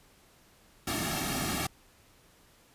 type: noise with comb filter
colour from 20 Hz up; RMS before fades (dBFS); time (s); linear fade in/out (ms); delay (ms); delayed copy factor
pink; -32; 0.87-1.67; 5; 2; -1
effects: pink hiss -61 dBFS RMS until 2.74 s + resampled to 32000 Hz